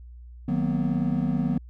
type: chord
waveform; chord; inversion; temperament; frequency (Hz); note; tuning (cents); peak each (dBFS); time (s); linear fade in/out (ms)
triangle; B major seventh; first; equal with one note detuned; 155.56 / 185 / 233.1 / 251.5; D#3 / F#3 / A#3 / B3; 0 / 0 / 0 / +32; -26; 0.48-1.58; 5
effects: added 60 Hz sine -41 dBFS peak until 1.69 s